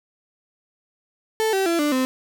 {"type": "tone with pitch steps", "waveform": "35% pulse", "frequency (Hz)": [440, 385.3, 337.3, 295.4, 258.6], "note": ["A4", "G4", "E4", "D4", "C4"], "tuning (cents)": [0, -30, 40, 10, -20], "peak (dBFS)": -17, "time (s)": [1.4, 2.05], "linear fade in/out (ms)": 0, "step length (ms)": 130, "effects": []}